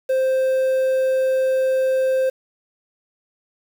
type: tone with quantisation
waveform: triangle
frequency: 523.3 Hz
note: C5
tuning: in tune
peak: -14 dBFS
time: 0.09-2.3 s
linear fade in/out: 10 ms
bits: 7
effects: none